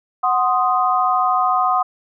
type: chord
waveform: sine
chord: C diminished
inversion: second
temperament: equal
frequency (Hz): 740 / 1046.5 / 1244.5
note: Gb5 / C6 / Eb6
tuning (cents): 0 / 0 / 0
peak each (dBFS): -18 / -20 / -18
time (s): 0.23-1.83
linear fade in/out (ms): 10
effects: none